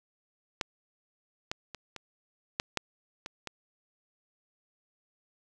clicks, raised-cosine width 0.2 ms, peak -12 / -15 / -23 / -23 / -11 / -11 / -21 / -20 dBFS, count 8, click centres 0.612 / 1.515 / 1.747 / 1.963 / 2.599 / 2.773 / 3.261 / 3.473 s, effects none

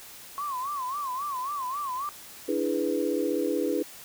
sine tone with vibrato, 1086 Hz, C#6, 36 cents flat, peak -29 dBFS, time 0.38-2.09 s, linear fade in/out 0 ms, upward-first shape sine, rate 3.7 Hz, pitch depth 150 cents each way
sine chord, E dominant seventh, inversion third, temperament equal, 293.7 / 329.6 / 415.3 / 493.9 Hz, D4 / E4 / G#4 / B4, 0 / 0 / 0 / 0 cents, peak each -30 dBFS, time 2.48-3.83 s, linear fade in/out 10 ms
effects white hiss -46 dBFS RMS until 4.04 s

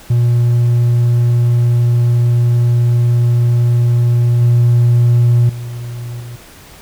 triangle tone with level steps, 119.8 Hz, A#2, 48 cents sharp, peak -6 / -4 / -20 / -24 dBFS, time 0.1-6.36 s, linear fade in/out 5 ms, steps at 4.41 / 5.49 / 6.2 s, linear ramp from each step 5 ms, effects tanh soft clip ceiling -2 dBFS + pink hiss -39 dBFS RMS until 6.81 s

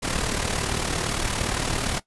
pink noise with amplitude modulation, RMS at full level -23 dBFS, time 0.02-2 s, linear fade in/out 20 ms, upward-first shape sine, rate 37.5 Hz, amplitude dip 60%, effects noise-tail reverb RT60 0.1 s tail -17 dB re dry + resampled to 24000 Hz

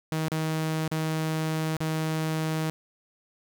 sawtooth tone with dropouts, 158.2 Hz, D#3, 29 cents sharp, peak -22 dBFS, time 0.12-2.7 s, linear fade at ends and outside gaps 0 ms, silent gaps 0.284-0.318 / 0.879-0.915 / 1.767-1.805 s, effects none

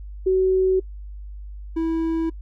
sine / triangle tone pair in turn, 375.7 / 326.4 Hz, F#4 / E4, +26 / -17 cents, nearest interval major second, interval 243 cents, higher first, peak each -15 / -18 dBFS, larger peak first, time 0.26-0.8 / 1.76-2.3 s, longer neither, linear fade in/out 10 ms, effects noise-tail reverb RT60 0.1 s tail -23 dB re dry + added 50 Hz sine -33 dBFS peak until 2.41 s

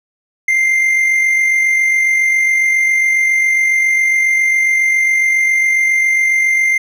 triangle tone with amplitude modulation, 2096 Hz, C7, 2 cents sharp, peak -7 dBFS, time 0.48-6.78 s, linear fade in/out 5 ms, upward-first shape sine, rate 47.3 Hz, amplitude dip 35%, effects none

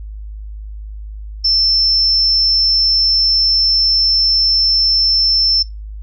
sine tone, 5330 Hz, E8, 18 cents sharp, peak -10 dBFS, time 1.44-5.63 s, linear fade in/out 10 ms, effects noise-tail reverb RT60 0.2 s tail -22 dB re dry + added 52 Hz sine -26 dBFS peak until 6.02 s

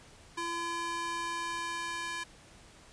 square tone with high-pass filter sweep, 339.4 Hz, F4, 49 cents flat, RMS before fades -36 dBFS, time 0.37-2.24 s, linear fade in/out 10 ms, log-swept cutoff 700 to 1400 Hz, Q 1.4, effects pink hiss -56 dBFS RMS until 2.92 s + resampled to 22050 Hz

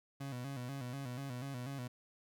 30% pulse tone with vibrato, 130.81 Hz, C3, in tune, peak -38 dBFS, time 0.2-1.88 s, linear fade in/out 10 ms, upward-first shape square, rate 4.1 Hz, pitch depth 100 cents each way, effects none

